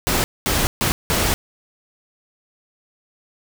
pink noise bursts at uneven times, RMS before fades -19 dBFS, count 4, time 0.07-0.24 / 0.46-0.67 / 0.81-0.92 / 1.1-1.34 s, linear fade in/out 0 ms, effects none

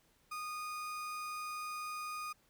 35% pulse tone, 1232 Hz, D#6, 17 cents flat, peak -38 dBFS, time 0.31-2.33 s, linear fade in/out 10 ms, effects pink hiss -71 dBFS RMS until 2.49 s

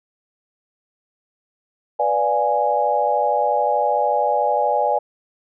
sine chord, B diminished seventh, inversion none, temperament equal, 493.9 / 587.3 / 698.5 / 830.6 Hz, B4 / D5 / F5 / Ab5, 0 / 0 / 0 / 0 cents, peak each -24 / -21 / -24 / -19 dBFS, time 1.99-4.99 s, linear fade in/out 10 ms, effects none

